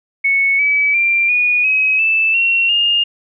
sine tone with pitch steps, 2210 / 2289 / 2371 / 2456 / 2544 / 2636 / 2730 / 2828 Hz, C#7 / D7 / D7 / D#7 / D#7 / E7 / F7 / F7, -6 / -45 / +16 / -23 / +38 / -1 / -40 / +21 cents, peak -11 dBFS, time 0.24-3.04 s, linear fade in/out 10 ms, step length 350 ms, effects none

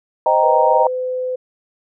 sine chord, C minor seventh, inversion none, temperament equal, 523.3 / 622.3 / 784 / 932.3 Hz, C5 / Eb5 / G5 / Bb5, 0 / 0 / 0 / 0 cents, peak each -19 / -16 / -18 / -15 dBFS, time 0.26-0.87 s, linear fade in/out 2 ms
sine tone with pitch glide, 493.9 to 508.4 Hz, B4 to C5, 0 to -50 cents, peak -19 dBFS, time 0.43-1.36 s, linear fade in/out 10 ms, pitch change +50 cents, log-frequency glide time 0.58-0.9 s
effects none

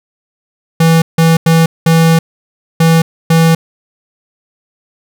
square tone bursts at uneven times, 163.9 Hz, E3, 10 cents flat, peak -6 dBFS, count 6, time 0.8-1.02 / 1.18-1.37 / 1.46-1.66 / 1.86-2.19 / 2.8-3.02 / 3.3-3.55 s, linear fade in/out 5 ms, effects none

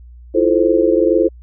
sine chord, F major seventh, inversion third, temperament just, 327.4 / 349.2 / 436.5 / 523.8 Hz, E4 / F4 / A4 / C5, -12 / 0 / -14 / +2 cents, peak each -16 dBFS, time 0.34-1.29 s, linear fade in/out 20 ms, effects added 60 Hz sine -36 dBFS peak until 1.42 s

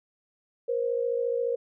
sine tone pair together, 475.6 / 530 Hz, A#4 / C5, +35 / +22 cents, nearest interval major second, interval 187 cents, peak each -26 / -30 dBFS, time 0.68-1.56 s, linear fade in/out 10 ms, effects none

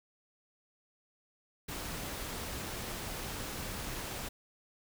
pink noise, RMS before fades -40 dBFS, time 1.68-4.29 s, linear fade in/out 10 ms, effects none

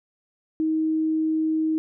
sine tone, 315.9 Hz, D#4, 26 cents sharp, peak -20 dBFS, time 0.6-1.78 s, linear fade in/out 0 ms, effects none

